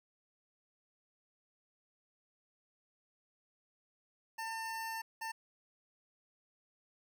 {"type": "tone bursts at uneven times", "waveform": "25% pulse", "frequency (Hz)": 899, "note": "A5", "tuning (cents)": 37, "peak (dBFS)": -35, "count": 2, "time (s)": [[4.38, 5.02], [5.21, 5.32]], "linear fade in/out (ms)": 10, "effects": []}